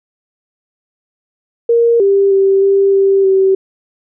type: tone with pitch steps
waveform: sine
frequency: 467.4 / 395.5 / 389.3 / 393.7 / 391 / 383.8 Hz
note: A#4 / G4 / G4 / G4 / G4 / G4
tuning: +5 / +15 / -12 / +8 / -4 / -37 cents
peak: -7 dBFS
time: 1.69-3.55 s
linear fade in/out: 5 ms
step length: 310 ms
effects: none